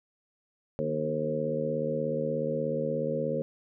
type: harmonic tone with a mistuned harmonic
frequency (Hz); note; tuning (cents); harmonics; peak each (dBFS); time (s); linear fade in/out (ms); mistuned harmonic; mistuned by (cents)
76.7; D#2; -24; 2 / 3 / 4 / 5 / 6 / 7; -35 / -35 / -41 / -39 / -33 / -31; 0.79-3.42; 0; 3; +36
effects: none